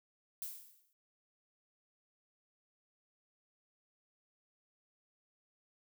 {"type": "noise with exponential decay", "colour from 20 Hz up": "violet", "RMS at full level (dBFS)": -40, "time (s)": [0.42, 0.93], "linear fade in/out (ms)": 1, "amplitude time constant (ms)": 110, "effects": []}